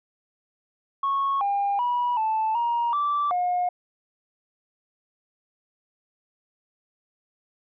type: tone with pitch steps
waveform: sine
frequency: 1101 / 803 / 972 / 877 / 944 / 1165 / 717 Hz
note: C#6 / G5 / B5 / A5 / A#5 / D6 / F5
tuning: -12 / +41 / -28 / -6 / +22 / -14 / +45 cents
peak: -20 dBFS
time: 1.03-3.69 s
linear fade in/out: 5 ms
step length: 380 ms
effects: tanh soft clip ceiling -18 dBFS